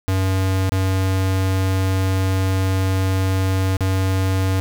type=tone with dropouts; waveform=square; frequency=94.9 Hz; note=F#2; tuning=44 cents sharp; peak=-17 dBFS; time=0.08-4.6 s; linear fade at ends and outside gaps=0 ms; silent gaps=0.694-0.72 / 3.768-3.807 s; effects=none